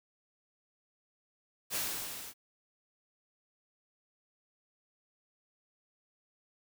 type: noise with level ramp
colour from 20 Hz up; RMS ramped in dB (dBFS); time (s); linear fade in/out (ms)
white; -32 to -47; 1.7-2.34; 50
effects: none

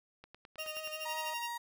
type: click train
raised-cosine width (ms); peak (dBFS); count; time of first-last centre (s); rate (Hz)
0.3; -35; 7; 0.24-0.874; 9.46
type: tone with vibrato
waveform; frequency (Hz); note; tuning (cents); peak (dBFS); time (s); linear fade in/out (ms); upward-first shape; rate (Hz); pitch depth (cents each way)
sawtooth; 622.3; D#5; 0; -39; 0.58-1.34; 5; sine; 5.4; 14
type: tone with tremolo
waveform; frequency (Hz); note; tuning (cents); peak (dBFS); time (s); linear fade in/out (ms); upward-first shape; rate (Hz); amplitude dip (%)
35% pulse; 2782; F7; -7; -36; 0.59-1.48; 2; sine; 12; 95
type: tone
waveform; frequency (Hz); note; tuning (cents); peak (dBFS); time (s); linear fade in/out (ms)
35% pulse; 945; A#5; +23; -36; 1.05-1.58; 10
effects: none

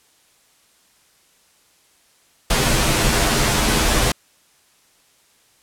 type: noise with comb filter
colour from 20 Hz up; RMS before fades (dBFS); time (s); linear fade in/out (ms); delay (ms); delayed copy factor
pink; -17; 2.5-4.12; 5; 11; -0.9
effects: white hiss -57 dBFS RMS until 5.62 s + low-pass 11000 Hz 12 dB/octave

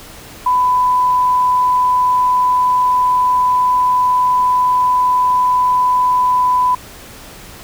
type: tone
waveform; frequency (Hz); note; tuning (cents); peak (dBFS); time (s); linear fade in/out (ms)
sine; 999; B5; +20; -10; 0.46-6.75; 5
effects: pink hiss -36 dBFS RMS until 7.63 s

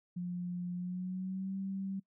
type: tone with pitch glide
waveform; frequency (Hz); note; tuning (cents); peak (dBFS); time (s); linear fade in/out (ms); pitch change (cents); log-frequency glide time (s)
sine; 177.4 to 193.46; F3 to G3; +27 to -23; -35; 0.16-2; 10; +150; 0.74-1.56
effects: noise-tail reverb RT60 0.1 s tail -24 dB re dry

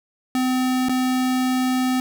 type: tone with dropouts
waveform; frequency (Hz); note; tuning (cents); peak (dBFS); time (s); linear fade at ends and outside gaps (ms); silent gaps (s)
square; 255.8; C4; -39; -19; 0.35-2; 1; 0.886-0.894
effects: 9-bit

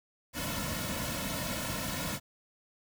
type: noise with comb filter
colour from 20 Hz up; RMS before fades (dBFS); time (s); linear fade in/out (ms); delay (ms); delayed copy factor
pink; -35; 0.33-2.2; 50; 2.5; -0.95
effects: none

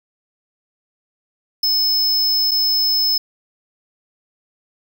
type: tone with dropouts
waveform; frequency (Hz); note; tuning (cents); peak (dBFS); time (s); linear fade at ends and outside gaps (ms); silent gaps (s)
square; 5210; E8; -21; -15; 1.63-3.18; 5; 2.511-2.515
effects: none

